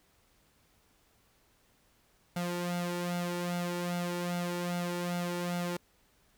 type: tone with flanger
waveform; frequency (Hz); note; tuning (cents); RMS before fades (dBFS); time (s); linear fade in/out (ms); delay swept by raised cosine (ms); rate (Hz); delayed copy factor
sawtooth; 175.5; F3; +9; -34; 2.36-5.77; 5; 1.4 to 2.19; 2.5; +0.65
effects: pink hiss -68 dBFS RMS until 6.37 s